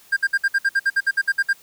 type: tone bursts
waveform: triangle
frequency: 1600 Hz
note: G6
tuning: 35 cents sharp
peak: -13 dBFS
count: 14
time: 0.12-1.532 s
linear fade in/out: 10 ms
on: 47 ms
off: 58 ms
effects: white hiss -51 dBFS RMS until 1.62 s